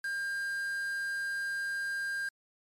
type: tone with quantisation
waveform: triangle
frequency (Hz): 1601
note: G6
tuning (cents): +36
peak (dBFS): -30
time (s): 0.04-2.29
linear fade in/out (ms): 5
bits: 7
effects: low-pass 10000 Hz 12 dB/octave + MP3 96 kbps